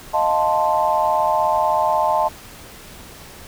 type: chord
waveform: sine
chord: F dominant seventh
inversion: third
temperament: equal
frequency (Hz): 622.3 / 698.5 / 880 / 1046.5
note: Eb5 / F5 / A5 / C6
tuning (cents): 0 / 0 / 0 / 0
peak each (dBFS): -21 / -23 / -18 / -23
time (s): 0.13-2.29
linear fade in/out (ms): 20
effects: pink hiss -40 dBFS RMS until 3.47 s